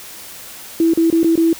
sine tone with dropouts, 329.6 Hz, E4, in tune, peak -10 dBFS, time 0.8-1.53 s, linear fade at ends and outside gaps 2 ms, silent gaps 0.936-0.974 / 1.102-1.126 / 1.232-1.244 / 1.356-1.376 s, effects white hiss -35 dBFS RMS until 1.59 s

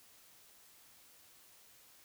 silence, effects white hiss -62 dBFS RMS until 2.04 s

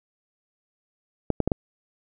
clicks, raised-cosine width 2 ms, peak -8 dBFS, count 4, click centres 1.303 / 1.403 / 1.476 / 1.518 s, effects none

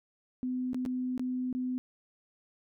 sine tone with dropouts, 253.2 Hz, B3, 43 cents sharp, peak -30 dBFS, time 0.43-1.78 s, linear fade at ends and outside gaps 0 ms, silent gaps 0.732-0.745 / 0.852-0.861 / 1.178-1.195 / 1.528-1.55 s, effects none

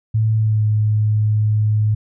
sine tone with pitch glide, 110 to 106.93 Hz, A2 to A2, 0 to -49 cents, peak -13 dBFS, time 0.14-1.95 s, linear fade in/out 10 ms, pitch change -49 cents, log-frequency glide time 0.35-0.64 s, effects none

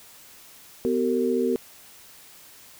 sine tone cluster, 249.6 / 380.1 / 455.3 Hz, B3 / F#4 / A#4, +19 / +47 / -41 cents, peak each -25 dBFS, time 0.85-1.56 s, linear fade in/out 0 ms, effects white hiss -49 dBFS RMS until 2.79 s

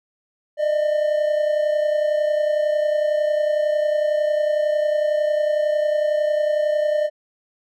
triangle tone pair together, 600 / 631 Hz, D5 / D#5, +37 / +24 cents, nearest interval minor second, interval 87 cents, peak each -16 / -23 dBFS, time 0.57-7.1 s, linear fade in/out 50 ms, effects none

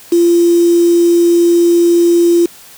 sine tone with quantisation, 343.1 Hz, F4, 31 cents flat, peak -6 dBFS, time 0.12-2.46 s, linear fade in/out 5 ms, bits 4, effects white hiss -38 dBFS RMS until 2.77 s

